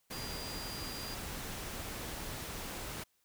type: tone in noise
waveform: sine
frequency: 4800 Hz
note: D8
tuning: 37 cents sharp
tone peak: -45 dBFS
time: 0.12-1.15 s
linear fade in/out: 10 ms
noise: pink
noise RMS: -42 dBFS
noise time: 0.1-3.04 s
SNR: -6 dB
effects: white hiss -75 dBFS RMS until 3.24 s